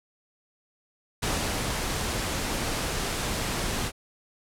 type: noise with ADSR envelope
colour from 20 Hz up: pink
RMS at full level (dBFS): -27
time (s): 1.22-3.92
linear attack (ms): 12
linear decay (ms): 390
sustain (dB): -2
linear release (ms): 54
effects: low-pass 11000 Hz 12 dB/octave